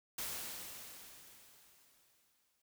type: noise with exponential decay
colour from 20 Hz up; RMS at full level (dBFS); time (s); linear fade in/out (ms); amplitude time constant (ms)
white; -40; 0.18-2.62; 5; 530
effects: none